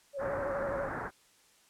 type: tone with vibrato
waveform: sine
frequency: 554.4 Hz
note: C#5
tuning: in tune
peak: -33 dBFS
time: 0.13-0.9 s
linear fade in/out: 50 ms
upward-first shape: square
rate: 12 Hz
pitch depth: 45 cents each way
type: low-pass noise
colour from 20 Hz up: white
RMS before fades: -38 dBFS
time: 0.18-1.11 s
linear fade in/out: 50 ms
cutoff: 1700 Hz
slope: 48 dB/octave
effects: white hiss -64 dBFS RMS until 1.69 s + low-pass 10000 Hz 12 dB/octave